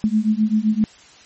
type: beating tone pair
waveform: sine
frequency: 211.7 / 219.4 Hz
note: G#3 / A3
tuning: +33 / -5 cents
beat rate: 7.7 Hz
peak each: -18 dBFS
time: 0.04-0.84 s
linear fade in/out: 0 ms
effects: white hiss -47 dBFS RMS until 1.25 s + MP3 32 kbps